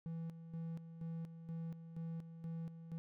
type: tone with tremolo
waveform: triangle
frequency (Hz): 164.81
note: E3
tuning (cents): 0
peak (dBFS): -39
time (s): 0.06-2.98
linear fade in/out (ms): 0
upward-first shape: square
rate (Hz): 2.1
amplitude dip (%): 65
effects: none